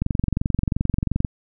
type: click train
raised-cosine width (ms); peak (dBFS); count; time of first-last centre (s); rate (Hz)
5; -8; 29; 0.02-1.248; 22.8
effects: none